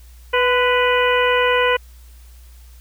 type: harmonic tone with a mistuned harmonic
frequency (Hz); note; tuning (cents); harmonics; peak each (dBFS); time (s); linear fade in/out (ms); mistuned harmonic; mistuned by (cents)
493.6; B4; -1; 1 / 2 / 3 / 4 / 5 / 6; -17 / -20 / -22 / -23 / -24 / -25; 0.33-1.77; 10; 2; +39
effects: added 60 Hz sine -40 dBFS peak until 2.8 s + white hiss -53 dBFS RMS until 2.8 s